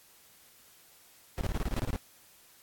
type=noise bursts; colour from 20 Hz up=brown; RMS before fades=-30 dBFS; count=11; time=1.38-1.96 s; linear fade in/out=0 ms; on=30 ms; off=25 ms; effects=white hiss -59 dBFS RMS until 2.62 s + AAC 64 kbps